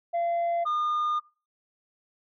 sine tone pair in turn, 685 / 1216.3 Hz, F5 / D#6, -34 / -40 cents, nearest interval minor seventh, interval 994 cents, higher second, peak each -22 dBFS, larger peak neither, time 0.13-0.65 / 0.65-1.2 s, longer second, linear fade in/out 20 ms, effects noise-tail reverb RT60 0.3 s tail -19 dB re dry + tanh soft clip ceiling -23 dBFS

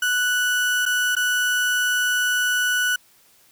35% pulse tone with dropouts, 1480 Hz, F#6, in tune, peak -17 dBFS, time 0.02-2.96 s, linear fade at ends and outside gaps 5 ms, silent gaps 0.855-0.861 / 1.153-1.165 s, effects white hiss -56 dBFS RMS until 3.51 s

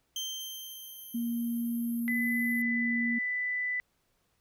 30% pulse tone with exponential decay, 3136 Hz, G7, in tune, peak -29 dBFS, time 0.16-2 s, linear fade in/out 2 ms, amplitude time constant 400 ms
white band-pass noise, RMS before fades -48 dBFS, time 0.4-2.62 s, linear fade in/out 5 ms, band 11000 to 13000 Hz, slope 96 dB/octave
sine tone, 234.9 Hz, A#3, 13 cents sharp, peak -29 dBFS, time 1.14-3.19 s, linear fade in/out 10 ms
sine tone with pitch glide, 2008 to 1990.7 Hz, B6 to B6, +28 to +13 cents, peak -29 dBFS, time 2.08-3.8 s, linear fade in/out 0 ms, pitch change -15 cents, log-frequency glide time 2.39-3.16 s
effects pink hiss -74 dBFS RMS until 4.4 s

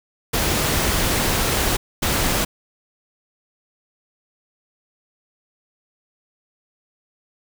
pink noise bursts at uneven times, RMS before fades -20 dBFS, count 2, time 0.33-1.77 / 2.02-2.45 s, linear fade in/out 10 ms, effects none

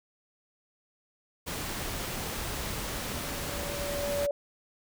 pink noise, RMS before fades -35 dBFS, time 1.46-4.27 s, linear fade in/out 20 ms
sine tone with exponential growth, 573 Hz, D5, 43 cents flat, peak -25 dBFS, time 2.42-4.31 s, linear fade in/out 2 ms, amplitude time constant 410 ms
effects none

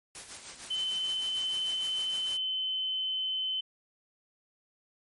white noise with tremolo, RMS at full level -42 dBFS, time 0.15-2.37 s, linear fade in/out 0 ms, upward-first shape sine, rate 6.6 Hz, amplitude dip 55%
sine tone, 3056 Hz, G7, 45 cents flat, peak -29 dBFS, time 0.7-3.61 s, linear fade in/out 10 ms
effects MP3 48 kbps

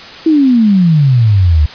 sine exponential sweep, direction down, 329.6 to 71.9 Hz, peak -5 dBFS, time 0.26-1.66 s, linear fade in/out 5 ms, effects white hiss -30 dBFS RMS until 1.74 s + resampled to 11025 Hz

